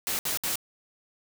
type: noise bursts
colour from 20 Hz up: white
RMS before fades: -29 dBFS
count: 3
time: 0.07-0.556 s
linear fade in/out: 0 ms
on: 120 ms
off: 63 ms
effects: none